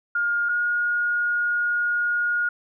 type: tone pair in turn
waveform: sine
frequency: 1416 / 1434.1 Hz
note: F6 / F6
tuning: +23 / +45 cents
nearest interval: unison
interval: 22 cents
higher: second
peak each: -20 dBFS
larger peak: neither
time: 0.15-0.49 / 0.49-2.49 s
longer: second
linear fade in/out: 5 ms
effects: none